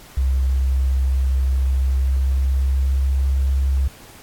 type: tone with pitch glide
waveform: sine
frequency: 65.8 to 67.3 Hz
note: C2 to C2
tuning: +10 to +49 cents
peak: -15 dBFS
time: 0.17-3.88 s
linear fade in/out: 5 ms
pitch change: +39 cents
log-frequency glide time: 1.61-3.26 s
effects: pink hiss -44 dBFS RMS until 4.22 s + AAC 64 kbps